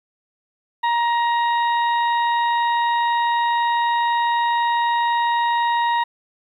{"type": "harmonic tone", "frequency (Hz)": 942, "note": "A#5", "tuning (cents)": 18, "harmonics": [1, 2, 3, 4], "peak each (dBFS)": [-17, -26, -36, -32], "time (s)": [0.83, 6.04], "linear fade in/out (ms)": 10, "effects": ["9-bit"]}